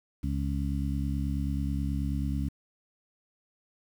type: harmonic tone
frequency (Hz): 69.3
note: C#2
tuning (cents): 0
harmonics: 1 / 2 / 3 / 4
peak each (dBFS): -30 / -33 / -35 / -36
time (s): 0.23-2.49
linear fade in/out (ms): 10
effects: 9-bit